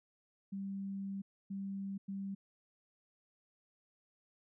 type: tone bursts at uneven times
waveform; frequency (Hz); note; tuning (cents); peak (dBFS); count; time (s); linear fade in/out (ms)
sine; 196; G3; 0; -38; 3; 0.52-1.22 / 1.5-1.98 / 2.08-2.35; 10
effects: none